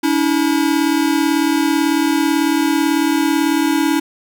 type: tone pair together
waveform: square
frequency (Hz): 285.7 / 323.8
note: D4 / E4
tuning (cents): -48 / -31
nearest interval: major second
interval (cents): 217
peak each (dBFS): -17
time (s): 0.03-4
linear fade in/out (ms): 10
effects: 8-bit